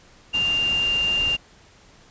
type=tone in noise; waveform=sine; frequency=2794 Hz; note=F7; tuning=in tune; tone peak=-19 dBFS; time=0.33-1.37 s; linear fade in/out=20 ms; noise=pink; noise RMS=-34 dBFS; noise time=0.33-1.37 s; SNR=+12 dB; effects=pink hiss -52 dBFS RMS until 2.1 s + resampled to 16000 Hz